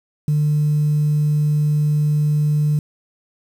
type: tone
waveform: sine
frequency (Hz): 150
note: D3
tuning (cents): +37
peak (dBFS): -13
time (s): 0.28-2.79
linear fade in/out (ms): 2
effects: tanh soft clip ceiling -10 dBFS + 7-bit